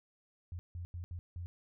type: tone bursts at uneven times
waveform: sine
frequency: 87.31 Hz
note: F2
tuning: in tune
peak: -39 dBFS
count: 5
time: 0.52-0.59 / 0.75-0.85 / 0.94-1.04 / 1.11-1.19 / 1.36-1.46 s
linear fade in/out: 0 ms
effects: none